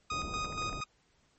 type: tone with tremolo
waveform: sawtooth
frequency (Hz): 1244.5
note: D#6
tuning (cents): 0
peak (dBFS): -29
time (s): 0.1-0.84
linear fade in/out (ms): 5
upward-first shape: square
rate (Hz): 4.2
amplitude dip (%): 55
type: low-pass noise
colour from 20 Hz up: pink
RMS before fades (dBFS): -42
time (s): 0.11-0.81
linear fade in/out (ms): 5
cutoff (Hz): 740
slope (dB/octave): 24
type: clicks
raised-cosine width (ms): 0.5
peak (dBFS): -32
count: 4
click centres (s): 0.446 / 0.525 / 0.623 / 0.729
effects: pink hiss -70 dBFS RMS until 1.38 s + MP3 32 kbps